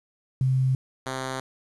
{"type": "tone pair in turn", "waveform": ["sine", "5% pulse"], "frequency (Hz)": [130.81, 131.29], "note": ["C3", "C3"], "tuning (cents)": [0, 6], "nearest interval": "unison", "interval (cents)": 6, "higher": "second", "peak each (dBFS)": [-19, -18], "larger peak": "second", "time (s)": [[0.41, 0.75], [1.06, 1.4]], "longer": "neither", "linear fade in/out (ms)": 2, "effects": ["resampled to 24000 Hz", "9-bit"]}